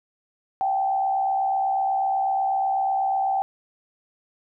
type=tone with frequency modulation; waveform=sine; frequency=777 Hz; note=G5; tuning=16 cents flat; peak=-20 dBFS; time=0.61-3.42 s; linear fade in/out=0 ms; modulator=68.1 Hz; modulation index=0.57; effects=none